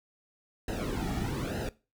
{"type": "noise with flanger", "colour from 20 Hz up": "brown", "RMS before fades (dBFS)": -33, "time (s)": [0.68, 1.69], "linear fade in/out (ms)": 2, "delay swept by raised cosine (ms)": [0.87, 1.97], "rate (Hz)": 1.1, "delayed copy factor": -0.85, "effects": ["noise-tail reverb RT60 0.3 s tail -20 dB re dry"]}